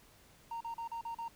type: tone bursts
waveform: triangle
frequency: 924 Hz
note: A#5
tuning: 16 cents flat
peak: -35 dBFS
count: 6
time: 0.51-1.282 s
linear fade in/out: 5 ms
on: 97 ms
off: 38 ms
effects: tanh soft clip ceiling -32 dBFS + pink hiss -62 dBFS RMS until 1.35 s